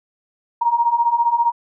sine beating tone pair, 930 / 945 Hz, A#5 / A#5, -4 / +23 cents, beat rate 15 Hz, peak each -19 / -16 dBFS, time 0.61-1.52 s, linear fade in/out 10 ms, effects none

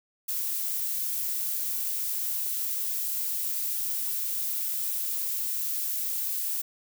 violet noise, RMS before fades -30 dBFS, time 0.28-6.62 s, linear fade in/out 10 ms, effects none

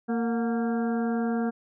harmonic tone with a mistuned harmonic, 230.5 Hz, A#3, 19 cents flat, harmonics 1 / 2 / 3 / 4 / 5 / 6 / 7, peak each -25 / -32 / -35 / -45 / -47 / -41 / -43 dBFS, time 0.08-1.51 s, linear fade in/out 20 ms, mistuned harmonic 3, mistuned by +70 cents, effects none

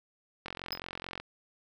click train, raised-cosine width 0.3 ms, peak -22 dBFS, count 34, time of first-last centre 0.46-1.2 s, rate 44.6 Hz
square tone with exponential decay, 5050 Hz, D#8, 25 cents sharp, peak -29 dBFS, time 0.72-0.79 s, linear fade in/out 2 ms, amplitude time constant 15 ms
effects none

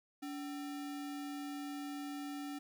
sine tone with sample-and-hold, 286.4 Hz, D4, 43 cents flat, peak -40 dBFS, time 0.22-2.59 s, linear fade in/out 10 ms, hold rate 1050 Hz, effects none

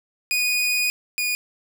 sawtooth tone pair in turn, 2473 / 2453 Hz, D#7 / D#7, -11 / -25 cents, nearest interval unison, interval 14 cents, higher first, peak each -16 / -18 dBFS, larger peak first, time 0.31-0.9 / 1.18-1.35 s, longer first, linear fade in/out 0 ms, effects none

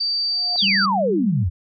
sine tone, 4636 Hz, D8, 23 cents flat, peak -19 dBFS, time 0-0.86 s, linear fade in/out 10 ms
sine tone with exponential growth, 715 Hz, F5, 41 cents sharp, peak -26 dBFS, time 0.22-0.56 s, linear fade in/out 0 ms, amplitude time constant 73 ms
sine exponential sweep, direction down, 4196 to 78.5 Hz, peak -17 dBFS, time 0.57-1.5 s, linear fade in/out 20 ms
sine tone with vibrato, 195.1 Hz, G3, 8 cents flat, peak -23 dBFS, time 0.62-1.44 s, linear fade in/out 10 ms, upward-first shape square, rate 20 Hz, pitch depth 40 cents each way
effects none

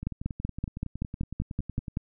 two click trains, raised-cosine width 5 ms, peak -16 / -23 dBFS, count 11 / 21, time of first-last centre 0.07-1.971 / 0.03-1.882 s, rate 5.26 / 10.8 Hz, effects none

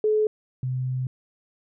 sine tone pair in turn, 428.7 / 128.41 Hz, A4 / C3, -45 / -32 cents, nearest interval octave + major sixth, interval 2087 cents, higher first, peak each -18 / -24 dBFS, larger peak first, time 0.04-0.27 / 0.63-1.07 s, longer second, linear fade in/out 2 ms, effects none

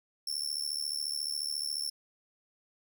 sawtooth tone with amplitude modulation, 5390 Hz, E8, 38 cents sharp, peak -26 dBFS, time 0.27-1.9 s, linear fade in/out 5 ms, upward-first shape sine, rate 74.2 Hz, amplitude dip 90%, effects none

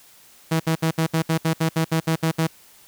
sawtooth tone bursts, 161.6 Hz, E3, 34 cents flat, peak -14 dBFS, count 13, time 0.51-2.472 s, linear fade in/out 10 ms, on 90 ms, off 66 ms, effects white hiss -51 dBFS RMS until 2.87 s

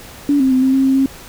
sine tone with pitch steps, 286.7 / 264 / 258 / 263.6 / 267.9 / 266.4 / 268.9 Hz, D4 / C4 / C4 / C4 / C4 / C4 / C4, -42 / +16 / -24 / +13 / +41 / +31 / +47 cents, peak -10 dBFS, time 0.29-1.06 s, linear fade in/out 2 ms, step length 110 ms, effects pink hiss -37 dBFS RMS until 1.28 s

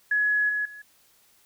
sine tone with level steps, 1688 Hz, G#6, 28 cents sharp, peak -20 / -24 / -40 dBFS, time 0.11-0.82 s, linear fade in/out 5 ms, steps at 0.49 / 0.65 s, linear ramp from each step 5 ms, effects white hiss -61 dBFS RMS until 1.45 s

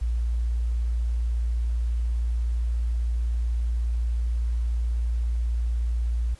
sine tone, 58.2 Hz, A#1, 2 cents flat, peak -22 dBFS, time 0.01-6.35 s, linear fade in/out 10 ms, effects pink hiss -54 dBFS RMS until 6.39 s + resampled to 24000 Hz

